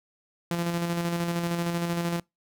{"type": "tone with tremolo", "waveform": "sawtooth", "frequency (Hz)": 171.1, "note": "F3", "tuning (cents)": -35, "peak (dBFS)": -21, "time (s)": [0.51, 2.2], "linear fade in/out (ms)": 2, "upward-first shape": "square", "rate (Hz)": 13, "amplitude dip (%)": 35, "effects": ["noise-tail reverb RT60 0.2 s tail -26 dB re dry"]}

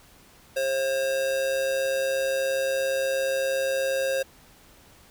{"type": "tone with amplitude modulation", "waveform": "square", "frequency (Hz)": 536, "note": "C5", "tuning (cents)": 42, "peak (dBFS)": -22, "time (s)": [0.56, 4.23], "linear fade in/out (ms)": 10, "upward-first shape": "sine", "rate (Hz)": 137, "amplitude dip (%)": 45, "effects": ["pink hiss -54 dBFS RMS until 5.1 s"]}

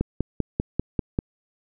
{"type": "click train", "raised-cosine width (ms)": 3, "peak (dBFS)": -9, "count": 7, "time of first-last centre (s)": [0.01, 1.189], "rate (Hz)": 5.09, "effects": []}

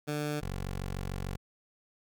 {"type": "tone pair in turn", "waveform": "15% pulse", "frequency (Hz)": [148.7, 46.7], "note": ["D3", "F#1"], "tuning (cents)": [22, 17], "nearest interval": "octave + minor sixth", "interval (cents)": 2005, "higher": "first", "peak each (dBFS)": [-25, -28], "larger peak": "first", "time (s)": [[0.07, 0.41], [0.41, 1.37]], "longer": "second", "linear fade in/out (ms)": 20, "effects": []}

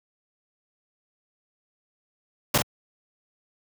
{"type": "noise with echo", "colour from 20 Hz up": "pink", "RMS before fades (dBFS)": -19, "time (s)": [2.54, 2.58], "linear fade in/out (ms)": 5, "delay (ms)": 42, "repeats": 1, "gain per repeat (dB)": -5, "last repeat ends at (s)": 2.622, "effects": ["high-pass 100 Hz 12 dB/octave"]}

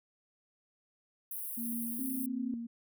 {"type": "high-pass noise", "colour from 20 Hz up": "white", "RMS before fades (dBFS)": -40, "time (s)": [1.31, 2.26], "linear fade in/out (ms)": 2, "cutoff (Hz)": 9400, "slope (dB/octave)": 96}
{"type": "tone with tremolo", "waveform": "sine", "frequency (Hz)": 233.1, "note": "A#3", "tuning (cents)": 0, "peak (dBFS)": -35, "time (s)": [1.57, 2.67], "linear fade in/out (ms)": 10, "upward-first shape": "sine", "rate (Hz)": 1.4, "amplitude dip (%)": 55}
{"type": "tone", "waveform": "sine", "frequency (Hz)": 264.1, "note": "C4", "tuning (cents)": 16, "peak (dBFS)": -35, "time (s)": [1.99, 2.54], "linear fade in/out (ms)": 2}
{"effects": []}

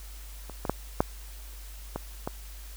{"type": "clicks", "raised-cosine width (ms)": 1, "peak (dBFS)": [-26, -18, -10, -7, -17, -16], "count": 6, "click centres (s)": [0.497, 0.652, 0.696, 1.005, 1.96, 2.275], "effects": ["added 50 Hz sine -41 dBFS peak until 2.76 s", "white hiss -50 dBFS RMS until 2.76 s"]}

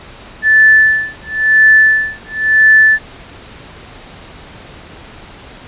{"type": "tone with tremolo", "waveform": "sine", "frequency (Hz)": 1751, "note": "A6", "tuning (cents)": -9, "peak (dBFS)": -3, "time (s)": [0.42, 2.99], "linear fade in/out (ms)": 50, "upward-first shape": "sine", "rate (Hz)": 0.97, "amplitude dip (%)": 100, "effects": ["pink hiss -35 dBFS RMS until 5.67 s", "resampled to 8000 Hz"]}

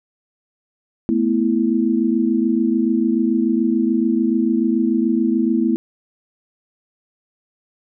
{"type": "chord", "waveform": "sine", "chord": "A suspended second", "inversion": "none", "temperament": "equal", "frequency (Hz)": [220, 246.9, 329.6], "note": ["A3", "B3", "E4"], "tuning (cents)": [0, 0, 0], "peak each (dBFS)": -19, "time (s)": [1.09, 5.76], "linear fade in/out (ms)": 0, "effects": []}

